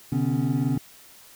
triangle tone cluster, 128.8 / 147 / 251.3 / 276.9 Hz, C3 / D3 / B3 / C#4, -27 / +2 / +30 / -2 cents, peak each -25 dBFS, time 0.12-0.78 s, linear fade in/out 5 ms, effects white hiss -50 dBFS RMS until 1.35 s

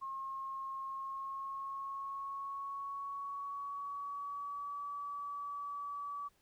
sine tone with pitch glide, 1076 to 1146.6 Hz, C6 to D6, +48 to -42 cents, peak -39 dBFS, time 0.01-6.29 s, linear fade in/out 20 ms, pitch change +110 cents, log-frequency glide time 0.84-4.82 s, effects pink hiss -73 dBFS RMS until 6.41 s

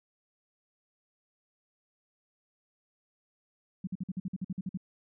sine tone bursts, 185.9 Hz, F#3, 8 cents sharp, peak -31 dBFS, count 12, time 3.84-4.774 s, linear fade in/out 5 ms, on 32 ms, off 50 ms, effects none

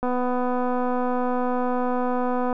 click train, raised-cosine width 1 ms, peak -13 dBFS, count 623, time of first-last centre 0.03-2.528 s, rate 249 Hz, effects none

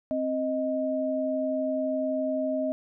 sine tone pair together, 263.4 / 624.8 Hz, C4 / D#5, +12 / +7 cents, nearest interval octave + minor third, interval 1495 cents, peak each -29 / -27 dBFS, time 0.11-2.72 s, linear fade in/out 0 ms, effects none

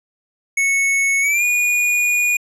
square tone with pitch glide, 2206 to 2448 Hz, C#7 to D#7, -9 to -29 cents, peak -15 dBFS, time 0.57-2.37 s, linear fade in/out 5 ms, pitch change +180 cents, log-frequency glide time 1.21-1.44 s, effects low-pass 12000 Hz 12 dB/octave

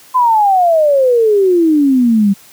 sine exponential sweep, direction down, 1032 to 193.2 Hz, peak -7 dBFS, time 0.14-2.34 s, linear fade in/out 20 ms, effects white hiss -42 dBFS RMS until 2.52 s + high-pass 60 Hz 12 dB/octave

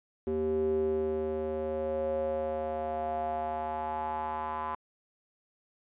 square tone with band-pass filter sweep, 77.78 Hz, D#2, in tune, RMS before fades -32 dBFS, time 0.27-4.75 s, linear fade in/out 0 ms, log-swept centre 350 to 1000 Hz, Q 5.9, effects resampled to 8000 Hz

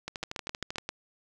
two click trains, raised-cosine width 0.2 ms, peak -18 / -16 dBFS, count 10 / 6, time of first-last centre 0.08-0.783 / 0.23-0.891 s, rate 12.8 / 7.57 Hz, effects none

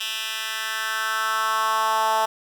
10% pulse tone with high-pass filter sweep, 220 Hz, A3, in tune, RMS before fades -24 dBFS, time 0-2.26 s, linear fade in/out 10 ms, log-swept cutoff 2700 to 800 Hz, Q 2.9, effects none

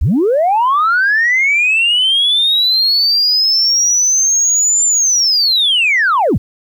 sine linear two-way sweep, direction up then down, 45 to 7240 to 45 Hz, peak -8 dBFS, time 0.01-6.38 s, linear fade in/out 10 ms, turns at 4.86 s, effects tanh soft clip ceiling -6 dBFS + 8-bit

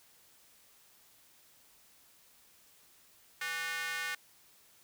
square tone with high-pass filter, 164.81 Hz, E3, in tune, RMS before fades -37 dBFS, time 3.41-4.15 s, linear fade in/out 5 ms, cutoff 1700 Hz, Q 2.7, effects white hiss -63 dBFS RMS until 4.83 s

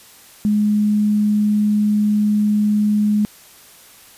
sine tone, 209.6 Hz, G#3, 16 cents sharp, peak -13 dBFS, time 0.45-3.25 s, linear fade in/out 0 ms, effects white hiss -45 dBFS RMS until 4.17 s + resampled to 32000 Hz

